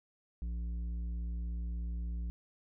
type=tone with tanh clipping; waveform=sine; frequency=58.3 Hz; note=A#1; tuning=1 cent sharp; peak=-36 dBFS; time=0.42-2.3 s; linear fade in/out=0 ms; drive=8 dB; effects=none